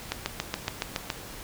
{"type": "click train", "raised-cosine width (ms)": 0.2, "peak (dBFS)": -10, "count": 8, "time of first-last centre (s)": [0.12, 1.102], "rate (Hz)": 7.13, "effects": ["pink hiss -42 dBFS RMS until 1.43 s"]}